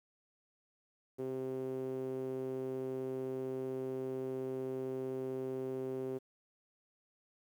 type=tone with band-pass filter; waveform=sawtooth; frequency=130.81 Hz; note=C3; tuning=in tune; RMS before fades=-39 dBFS; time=1.18-6.19 s; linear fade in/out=20 ms; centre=380 Hz; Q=3.8; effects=11-bit